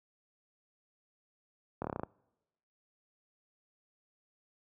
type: slowing click train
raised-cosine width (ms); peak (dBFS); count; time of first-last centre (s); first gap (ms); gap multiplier
1; -21; 8; 1.82-2.034; 24; 1.08
effects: noise-tail reverb RT60 1.0 s tail -26 dB re dry + high-pass 80 Hz 12 dB/octave